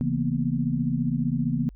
sine tone cluster, 137.3 / 166.1 / 231.2 / 246.2 Hz, C#3 / E3 / A#3 / B3, -16 / +13 / -14 / -5 cents, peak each -28 dBFS, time 0.01-1.69 s, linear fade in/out 0 ms, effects added 49 Hz sine -43 dBFS peak until 1.75 s

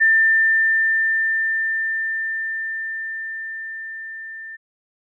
sine tone with level ramp, 1790 Hz, A6, 29 cents sharp, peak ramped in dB -11 to -32 dBFS, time 0-4.57 s, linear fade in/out 20 ms, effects none

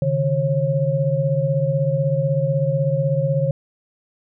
sine tone cluster, 137.4 / 153.5 / 543 Hz, C#3 / D#3 / C#5, -15 / -23 / -36 cents, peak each -21 dBFS, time 0.02-3.51 s, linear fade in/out 2 ms, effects none

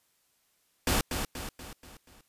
pink noise with echo, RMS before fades -26 dBFS, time 0.87-1.01 s, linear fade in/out 2 ms, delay 240 ms, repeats 5, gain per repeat -6 dB, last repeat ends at 2.21 s, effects white hiss -71 dBFS RMS until 2.28 s + resampled to 32000 Hz

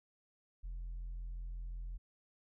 sine tone, 42.78 Hz, F1, 35 cents flat, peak -38 dBFS, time 0.63-1.98 s, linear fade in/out 20 ms, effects tanh soft clip ceiling -39 dBFS

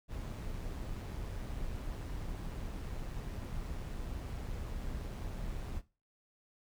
brown noise with amplitude modulation, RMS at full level -39 dBFS, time 0.08-5.82 s, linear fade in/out 50 ms, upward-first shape sine, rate 128 Hz, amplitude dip 30%, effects noise-tail reverb RT60 0.3 s tail -17 dB re dry

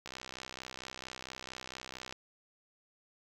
click train, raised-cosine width 0.2 ms, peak -25 dBFS, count 134, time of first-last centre 0.06-2.125 s, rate 64.4 Hz, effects 9-bit

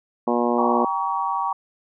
harmonic tone, 120 Hz, B2, 49 cents flat, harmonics 2 / 3 / 4 / 5 / 6 / 7 / 8 / 9, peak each -23 / -25 / -26 / -27 / -28 / -28 / -29 / -30 dBFS, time 0.27-0.85 s, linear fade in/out 5 ms
sine chord, G diminished, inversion none, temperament just, 784 / 940.8 / 1128.9 Hz, G5 / Bb5 / Db6, 0 / +16 / +31 cents, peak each -27 / -25 / -25 dBFS, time 0.58-1.53 s, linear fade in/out 5 ms
effects none

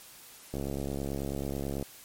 click train, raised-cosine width 2 ms, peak -21 dBFS, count 90, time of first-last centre 0.54-1.826 s, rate 69.2 Hz, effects white hiss -51 dBFS RMS until 2.04 s + MP3 64 kbps

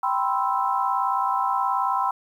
sine chord, C major seventh, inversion second, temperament equal, 784 / 987.8 / 1046.5 / 1318.5 Hz, G5 / B5 / C6 / E6, 0 / 0 / 0 / 0 cents, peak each -26 / -25 / -26 / -28 dBFS, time 0.03-2.11 s, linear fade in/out 5 ms, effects 9-bit

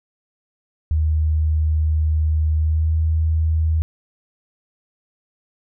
sine tone with pitch glide, 77.78 to 79.6 Hz, D#2 to D#2, 0 to +40 cents, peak -15 dBFS, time 0.91-3.82 s, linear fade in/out 0 ms, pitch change +40 cents, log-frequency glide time 2.57-2.94 s, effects none

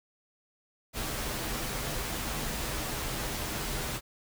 pink noise with comb filter, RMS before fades -34 dBFS, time 0.93-4.01 s, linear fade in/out 50 ms, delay 11 ms, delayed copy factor -0.5, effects none

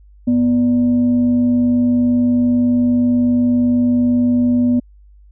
sine tone with frequency modulation, 244.5 Hz, B3, 17 cents flat, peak -11 dBFS, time 0.27-4.8 s, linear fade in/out 10 ms, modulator 343 Hz, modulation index 0.26, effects added 50 Hz sine -42 dBFS peak until 5.31 s

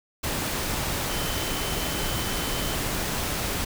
sine tone in noise, 3058 Hz, G7, 44 cents flat, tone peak -37 dBFS, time 1.1-2.76 s, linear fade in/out 10 ms, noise pink, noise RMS -28 dBFS, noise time 0.23-3.65 s, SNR -12 dB, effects none

